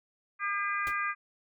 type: harmonic tone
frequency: 403.2 Hz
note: G4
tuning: 49 cents sharp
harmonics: 3 / 4 / 5 / 6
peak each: -32 / -34 / -36 / -38 dBFS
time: 0.39-1.15 s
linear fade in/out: 50 ms
type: noise with exponential decay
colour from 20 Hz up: pink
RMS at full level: -36 dBFS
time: 0.87-0.96 s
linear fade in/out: 0 ms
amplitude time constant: 19 ms
effects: none